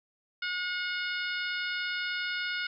harmonic tone, 723 Hz, F#5, 40 cents flat, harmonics 2 / 3 / 4 / 5 / 6 / 7, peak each -33 / -37 / -39 / -41 / -43 / -44 dBFS, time 0.42-2.67 s, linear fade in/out 5 ms, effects none

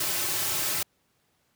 white noise with comb filter, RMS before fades -28 dBFS, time 0-0.83 s, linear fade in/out 5 ms, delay 4.2 ms, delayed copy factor -0.9, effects pink hiss -70 dBFS RMS until 1.55 s + high-pass 80 Hz 12 dB/octave

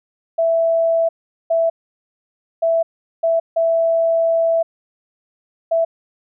sine tone bursts at uneven times, 661 Hz, E5, 5 cents sharp, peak -13 dBFS, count 6, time 0.38-1.09 / 1.5-1.7 / 2.62-2.83 / 3.23-3.4 / 3.56-4.63 / 5.71-5.85 s, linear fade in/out 10 ms, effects none

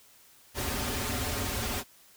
pink noise with comb filter, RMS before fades -32 dBFS, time 0.54-1.84 s, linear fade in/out 50 ms, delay 6.1 ms, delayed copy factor -0.9, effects white hiss -58 dBFS RMS until 2.16 s

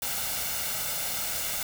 white noise with comb filter, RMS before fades -31 dBFS, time 0.02-1.63 s, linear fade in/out 2 ms, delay 1.4 ms, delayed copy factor +0.55, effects none

